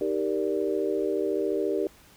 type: chord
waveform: sine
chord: Eb major seventh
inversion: none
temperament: equal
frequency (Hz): 311.1 / 392 / 466.2 / 587.3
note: Eb4 / G4 / Bb4 / D5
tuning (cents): 0 / 0 / 0 / 0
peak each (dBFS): -31 / -27 / -30 / -33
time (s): 0.01-1.87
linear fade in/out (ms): 2
effects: pink hiss -55 dBFS RMS until 2.16 s